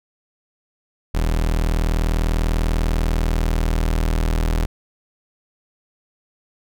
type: tone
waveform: 35% pulse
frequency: 40.16 Hz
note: E1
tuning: 44 cents flat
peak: -15 dBFS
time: 1.14-4.66 s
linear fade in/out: 10 ms
effects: none